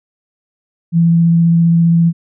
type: tone with vibrato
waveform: sine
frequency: 167.8 Hz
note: E3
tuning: 31 cents sharp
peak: -7 dBFS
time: 0.92-2.13 s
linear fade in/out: 50 ms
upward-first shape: sine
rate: 15 Hz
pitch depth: 9 cents each way
effects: none